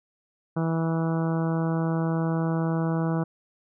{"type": "harmonic tone", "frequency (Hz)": 163.5, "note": "E3", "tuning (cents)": -14, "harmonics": [1, 2, 3, 4, 5, 6, 7, 8, 9], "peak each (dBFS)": [-24, -30, -34, -36, -38, -40, -41, -42, -43], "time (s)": [0.56, 3.24], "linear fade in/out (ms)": 10, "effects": []}